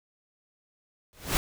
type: noise with exponential growth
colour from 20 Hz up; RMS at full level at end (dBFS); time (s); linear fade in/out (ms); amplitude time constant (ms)
pink; -21; 1.13-1.37; 0; 51
effects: none